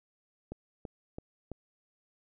click train, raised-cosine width 2 ms, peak -26 dBFS, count 4, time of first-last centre 0.52-1.517 s, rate 3.01 Hz, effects none

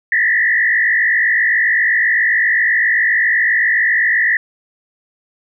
sine tone with frequency modulation, 1864.7 Hz, A#6, in tune, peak -11 dBFS, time 0.12-4.37 s, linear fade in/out 2 ms, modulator 53.8 Hz, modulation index 2.2, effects none

